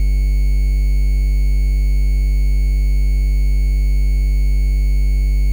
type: tone with quantisation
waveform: triangle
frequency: 49 Hz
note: G1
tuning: in tune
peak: -9 dBFS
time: 0-5.52 s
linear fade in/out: 0 ms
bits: 6
effects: none